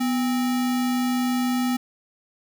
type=tone with sample-and-hold; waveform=sine; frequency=248.1 Hz; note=B3; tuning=8 cents sharp; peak=-20 dBFS; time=0-1.77 s; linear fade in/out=10 ms; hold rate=1050 Hz; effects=none